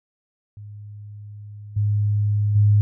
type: tone with level steps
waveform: sine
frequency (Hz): 103.83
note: G#2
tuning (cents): 0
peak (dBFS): -35 / -17 / -12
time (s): 0.57-2.81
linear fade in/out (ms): 0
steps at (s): 1.76 / 2.55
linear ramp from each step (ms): 10
effects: none